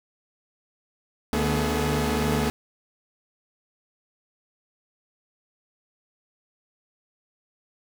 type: tone cluster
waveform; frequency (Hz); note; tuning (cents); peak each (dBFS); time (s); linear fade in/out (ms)
sawtooth; 74 / 150.5 / 223 / 245.6 / 423.5; D2 / D3 / A3 / B3 / G#4; +14 / +43 / +23 / -9 / +34; -25; 1.33-2.5; 0
effects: none